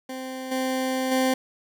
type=tone with level steps; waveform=20% pulse; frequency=260.2 Hz; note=C4; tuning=9 cents flat; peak=-27 / -19 / -15 dBFS; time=0.09-1.34 s; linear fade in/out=5 ms; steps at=0.51 / 1.11 s; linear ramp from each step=10 ms; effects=none